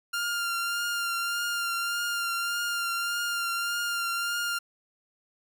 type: tone with vibrato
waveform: sawtooth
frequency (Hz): 1396.9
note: F6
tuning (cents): 0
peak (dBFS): -24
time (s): 0.13-4.59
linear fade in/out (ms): 10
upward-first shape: triangle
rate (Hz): 1.7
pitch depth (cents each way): 25
effects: none